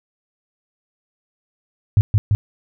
sine tone with echo, 103.83 Hz, G#2, in tune, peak -8 dBFS, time 1.97-2.01 s, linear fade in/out 0 ms, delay 170 ms, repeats 2, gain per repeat -2 dB, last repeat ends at 2.35 s, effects none

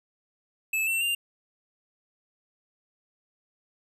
square tone with pitch steps, 2612 / 2699 / 2790 Hz, E7 / E7 / F7, -17 / +40 / -2 cents, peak -25 dBFS, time 0.73-1.15 s, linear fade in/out 5 ms, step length 140 ms, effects none

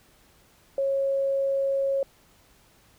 sine tone, 547 Hz, C#5, 23 cents flat, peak -22 dBFS, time 0.78-2.03 s, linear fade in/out 2 ms, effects pink hiss -59 dBFS RMS until 2.98 s

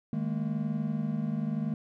triangle chord, D# suspended fourth, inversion none, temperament equal with one note detuned, 155.56 / 207.7 / 228.4 Hz, D#3 / G#3 / A#3, 0 / 0 / -35 cents, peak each -31 dBFS, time 0.13-1.74 s, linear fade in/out 2 ms, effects none

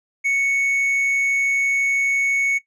triangle tone, 2217 Hz, C#7, in tune, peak -15 dBFS, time 0.24-2.59 s, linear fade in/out 20 ms, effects noise-tail reverb RT60 0.1 s tail -17 dB re dry + resampled to 24000 Hz

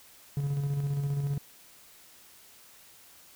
triangle tone with tremolo, 141.4 Hz, C#3, 35 cents sharp, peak -24 dBFS, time 0.37-1.38 s, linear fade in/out 2 ms, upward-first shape square, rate 15 Hz, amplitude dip 35%, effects white hiss -55 dBFS RMS until 3.35 s

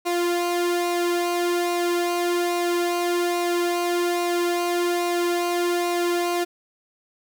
sawtooth tone with flanger, 349.2 Hz, F4, in tune, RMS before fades -23 dBFS, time 0.05-6.45 s, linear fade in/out 20 ms, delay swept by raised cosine 0.6 to 2.3 ms, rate 1.2 Hz, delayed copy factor -0.6, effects none

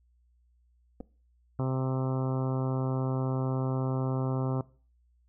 clicks, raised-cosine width 2 ms, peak -28 dBFS, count 2, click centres 1.004 / 1.008 s
harmonic tone, 130.9 Hz, C3, 1 cent sharp, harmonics 1 / 2 / 3 / 4 / 5 / 6 / 7 / 8 / 9 / 10, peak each -28 / -34 / -38 / -40 / -42 / -44 / -45 / -46 / -47 / -48 dBFS, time 1.59-4.61 s, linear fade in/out 2 ms
effects noise-tail reverb RT60 0.4 s tail -21 dB re dry + added 60 Hz sine -63 dBFS peak until 5.28 s

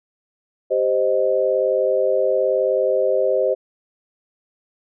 sine chord, C minor, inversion second, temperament equal, 392 / 523.3 / 622.3 Hz, G4 / C5 / Eb5, 0 / 0 / 0 cents, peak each -22 / -18 / -21 dBFS, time 0.7-3.55 s, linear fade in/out 20 ms, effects none

